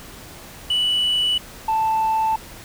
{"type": "tone pair in turn", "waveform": "sine", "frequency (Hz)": [2960, 882.6], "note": ["F#7", "A5"], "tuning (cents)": [0, 5], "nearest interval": "octave + major sixth", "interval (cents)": 2095, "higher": "first", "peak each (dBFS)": -15, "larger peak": "neither", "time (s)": [[0.7, 1.38], [1.68, 2.36]], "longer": "neither", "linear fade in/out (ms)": 5, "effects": ["tanh soft clip ceiling -15 dBFS", "pink hiss -40 dBFS RMS until 2.64 s"]}